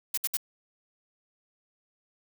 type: noise bursts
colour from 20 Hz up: blue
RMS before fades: -28 dBFS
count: 3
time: 0.14-0.371 s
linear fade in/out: 5 ms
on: 35 ms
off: 63 ms
effects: none